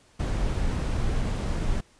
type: noise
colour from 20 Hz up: brown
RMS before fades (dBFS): -26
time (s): 0.19-1.81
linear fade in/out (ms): 10
effects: pink hiss -59 dBFS RMS until 1.99 s + resampled to 22050 Hz